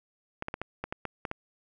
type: clicks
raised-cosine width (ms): 0.5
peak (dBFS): -18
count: 9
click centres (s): 0.424 / 0.484 / 0.541 / 0.616 / 0.84 / 0.925 / 1.053 / 1.252 / 1.314
effects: none